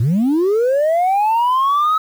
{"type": "linear sweep", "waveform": "sine", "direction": "up", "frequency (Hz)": [102.6, 1290], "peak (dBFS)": -10, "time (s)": [0, 1.98], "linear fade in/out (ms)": 5, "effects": ["tanh soft clip ceiling -11 dBFS", "7-bit"]}